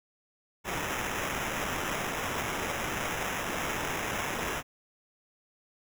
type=noise with sample-and-hold; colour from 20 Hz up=blue; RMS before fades=-33 dBFS; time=0.64-4.63 s; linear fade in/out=50 ms; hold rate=4410 Hz; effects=none